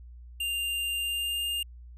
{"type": "tone with pitch glide", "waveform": "square", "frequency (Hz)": [2794, 2812], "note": ["F7", "F7"], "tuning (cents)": [0, 11], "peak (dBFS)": -29, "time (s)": [0.4, 1.63], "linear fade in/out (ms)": 5, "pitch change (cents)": 11, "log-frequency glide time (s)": [0.97, 1.45], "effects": ["added 60 Hz sine -44 dBFS peak until 1.97 s"]}